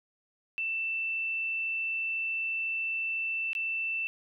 sine tone with dropouts, 2666 Hz, E7, 19 cents sharp, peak -29 dBFS, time 0.58-4.07 s, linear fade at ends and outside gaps 0 ms, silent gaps 3.532-3.551 s, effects none

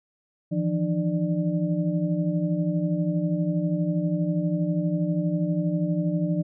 sine tone cluster, 160.1 / 172.5 / 301.5 / 593 Hz, D#3 / F3 / D4 / D5, +50 / -21 / +46 / +17 cents, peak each -29 / -24 / -29 / -33 dBFS, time 0.51-6.43 s, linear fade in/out 20 ms, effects none

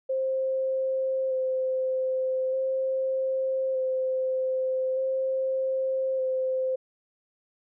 sine tone with vibrato, 523.3 Hz, C5, in tune, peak -24 dBFS, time 0.09-6.76 s, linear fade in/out 10 ms, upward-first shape square, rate 0.41 Hz, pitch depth 12 cents each way, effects none

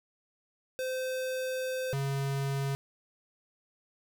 square tone pair in turn, 516 / 137.86 Hz, C5 / C#3, -24 / -9 cents, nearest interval octave + major seventh, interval 2285 cents, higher first, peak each -32 / -30 dBFS, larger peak second, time 0.79-1.93 / 1.93-2.75 s, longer first, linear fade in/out 0 ms, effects none

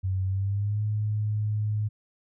sine tone with pitch glide, 94.5 to 106.07 Hz, F#2 to G#2, +37 to +37 cents, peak -24 dBFS, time 0.03-1.89 s, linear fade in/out 20 ms, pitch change +200 cents, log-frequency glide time 0.25-0.82 s, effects none

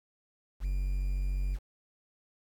triangle tone with quantisation, 47 Hz, F#1, 28 cents sharp, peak -26 dBFS, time 0.6-1.59 s, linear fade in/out 50 ms, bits 9, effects AAC 64 kbps

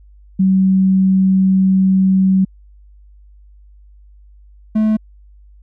sine / triangle tone pair in turn, 190 / 216.4 Hz, F#3 / A3, +46 / -29 cents, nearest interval major second, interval 225 cents, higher second, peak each -9 dBFS, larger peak neither, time 0.39-2.45 / 4.75-4.97 s, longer first, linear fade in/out 10 ms, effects added 50 Hz sine -41 dBFS peak until 5.62 s

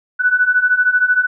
sine beating tone pair, 1480 / 1493 Hz, F#6 / F#6, 0 / +15 cents, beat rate 13 Hz, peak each -16 / -13 dBFS, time 0.19-1.27 s, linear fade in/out 20 ms, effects none

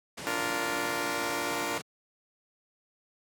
pink low-pass noise, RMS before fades -39 dBFS, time 0.17-1.82 s, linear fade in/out 10 ms, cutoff 10000 Hz, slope 24 dB/octave
10% pulse chord, Bb major, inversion first, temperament just, 291.4 / 349.6 / 466.2 Hz, D4 / F4 / Bb4, -13 / +2 / 0 cents, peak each -26 dBFS, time 0.27-1.78 s, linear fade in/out 0 ms
effects high-pass 150 Hz 12 dB/octave

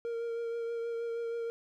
triangle tone with vibrato, 464.6 Hz, A#4, 6 cents flat, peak -31 dBFS, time 0.05-1.5 s, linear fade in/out 0 ms, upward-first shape triangle, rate 6.3 Hz, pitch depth 20 cents each way, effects none

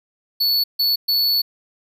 square tone bursts at uneven times, 4435 Hz, C#8, in tune, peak -16 dBFS, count 3, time 0.4-0.64 / 0.79-0.96 / 1.08-1.42 s, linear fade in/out 10 ms, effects none

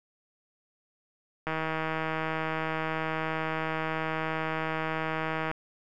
click train, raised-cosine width 0.5 ms, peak -16 dBFS, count 644, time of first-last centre 1.47-5.514 s, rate 159 Hz, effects none

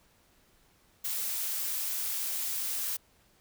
blue noise, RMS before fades -33 dBFS, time 1.04-2.97 s, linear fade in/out 10 ms, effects pink hiss -65 dBFS RMS until 3.4 s

